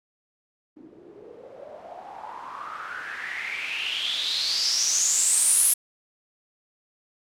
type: noise with low-pass filter sweep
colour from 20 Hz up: blue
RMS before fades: -27 dBFS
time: 0.76-5.74 s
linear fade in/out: 10 ms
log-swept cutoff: 300 to 11000 Hz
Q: 7.6
effects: none